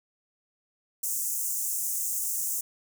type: high-pass noise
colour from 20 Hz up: pink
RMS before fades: -30 dBFS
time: 1.03-2.61 s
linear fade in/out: 5 ms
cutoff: 6500 Hz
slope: 48 dB/octave
effects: none